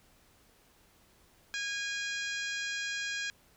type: harmonic tone with a mistuned harmonic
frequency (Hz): 819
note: G#5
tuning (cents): -24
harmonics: 2 / 3 / 4 / 5 / 6 / 7 / 8 / 9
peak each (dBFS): -36 / -40 / -42 / -44 / -46 / -47 / -48 / -49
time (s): 1.54-3.3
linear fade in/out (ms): 0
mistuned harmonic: 6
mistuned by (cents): +27
effects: pink hiss -64 dBFS RMS until 3.56 s